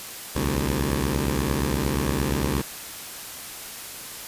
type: beating tone pair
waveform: 10% pulse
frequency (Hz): 65.41 / 74.01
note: C2 / D2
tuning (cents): 0 / +14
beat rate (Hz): 8.6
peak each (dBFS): -17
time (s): 0.35-2.62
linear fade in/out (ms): 10
effects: white hiss -37 dBFS RMS until 4.27 s + resampled to 32000 Hz